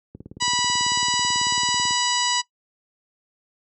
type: click train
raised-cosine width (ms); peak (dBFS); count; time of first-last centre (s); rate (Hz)
3; -24; 33; 0.15-1.908; 18.2
type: harmonic tone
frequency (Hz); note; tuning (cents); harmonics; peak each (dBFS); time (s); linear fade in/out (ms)
980; B5; -14; 1 / 2 / 3 / 4 / 5 / 6 / 7 / 8; -26 / -29 / -27 / -29 / -28 / -32 / -32 / -30; 0.4-2.42; 20
effects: noise-tail reverb RT60 0.1 s tail -18 dB re dry + high-pass 80 Hz 12 dB/octave